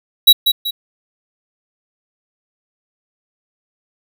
square tone with echo, 3879 Hz, B7, 32 cents flat, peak -3 dBFS, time 0.27-0.33 s, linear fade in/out 10 ms, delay 190 ms, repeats 2, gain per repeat -8 dB, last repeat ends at 0.71 s, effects none

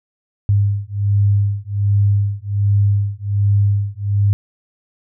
sine beating tone pair, 100.6 / 101.9 Hz, G2 / G#2, +45 / -32 cents, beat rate 1.3 Hz, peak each -16 dBFS, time 0.49-4.33 s, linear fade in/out 0 ms, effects none

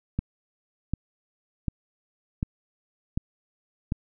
click train, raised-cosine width 5 ms, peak -13 dBFS, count 6, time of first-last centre 0.19-3.921 s, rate 1.34 Hz, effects none

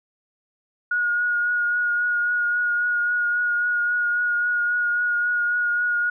sine tone with vibrato, 1442 Hz, F#6, 45 cents flat, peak -19 dBFS, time 0.91-6.1 s, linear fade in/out 5 ms, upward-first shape triangle, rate 3.7 Hz, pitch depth 20 cents each way, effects none

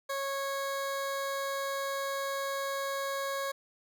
20% pulse tone, 550 Hz, C#5, 14 cents flat, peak -27 dBFS, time 0.09-3.52 s, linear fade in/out 10 ms, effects none

